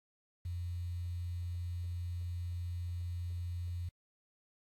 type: tone with quantisation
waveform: sine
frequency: 87.5 Hz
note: F2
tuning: 4 cents sharp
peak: -36 dBFS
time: 0.45-3.89 s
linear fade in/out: 5 ms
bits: 10
effects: AAC 64 kbps